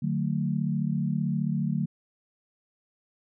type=tone cluster; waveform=sine; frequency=149.6 / 184.7 / 223.3 Hz; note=D3 / F#3 / A3; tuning=+32 / -3 / +26 cents; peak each=-28 / -29 / -30 dBFS; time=0.02-1.86 s; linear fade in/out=10 ms; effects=none